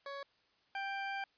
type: tone pair in turn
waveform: 20% pulse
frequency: 558 / 786.9 Hz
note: C#5 / G5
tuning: +11 / +6 cents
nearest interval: tritone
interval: 595 cents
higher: second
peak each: -37 / -32 dBFS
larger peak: second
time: 0.06-0.23 / 0.75-1.24 s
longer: second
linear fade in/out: 2 ms
effects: white hiss -72 dBFS RMS until 1.37 s + resampled to 11025 Hz